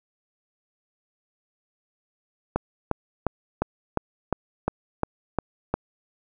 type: click train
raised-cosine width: 1 ms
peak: -8 dBFS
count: 10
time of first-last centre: 2.56-5.74 s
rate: 2.83 Hz
effects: none